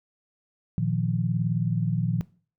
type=chord; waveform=sine; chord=Bb suspended fourth; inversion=none; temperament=equal; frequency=116.54 / 155.56 / 174.61 Hz; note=Bb2 / Eb3 / F3; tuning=0 / 0 / 0 cents; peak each=-27 dBFS; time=0.78-2.21 s; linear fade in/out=0 ms; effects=noise-tail reverb RT60 0.4 s tail -20 dB re dry